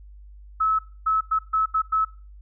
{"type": "tone bursts at uneven times", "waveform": "sine", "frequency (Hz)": 1297, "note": "E6", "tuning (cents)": -28, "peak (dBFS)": -18, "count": 6, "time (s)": [[0.6, 0.79], [1.06, 1.21], [1.31, 1.39], [1.53, 1.66], [1.74, 1.82], [1.92, 2.05]], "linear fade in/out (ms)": 10, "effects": ["noise-tail reverb RT60 0.4 s tail -21 dB re dry", "added 50 Hz sine -42 dBFS peak until 2.41 s"]}